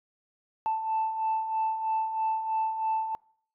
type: beating tone pair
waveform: sine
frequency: 880 / 883.1 Hz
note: A5 / A5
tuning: 0 / +6 cents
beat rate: 3.1 Hz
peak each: -33 / -26 dBFS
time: 0.66-3.15 s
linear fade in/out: 0 ms
effects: noise-tail reverb RT60 0.6 s tail -26 dB re dry + tanh soft clip ceiling -21 dBFS